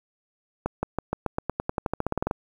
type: accelerating click train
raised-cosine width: 1 ms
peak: -11 dBFS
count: 19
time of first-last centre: 0.66-2.311 s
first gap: 170 ms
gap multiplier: 0.92
effects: 8-bit